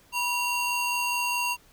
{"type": "ring-modulated tone", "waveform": "40% pulse", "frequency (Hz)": 1864.7, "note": "A#6", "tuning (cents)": 0, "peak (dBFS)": -21, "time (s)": [0.12, 1.57], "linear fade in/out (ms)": 50, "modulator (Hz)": 890, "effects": ["pink hiss -58 dBFS RMS until 1.72 s"]}